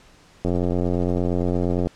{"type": "click train", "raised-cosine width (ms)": 2, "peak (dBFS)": -10, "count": 127, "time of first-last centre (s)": [0.45, 1.871], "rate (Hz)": 88.7, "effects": ["pink hiss -52 dBFS RMS until 1.95 s", "low-pass 7000 Hz 12 dB/octave"]}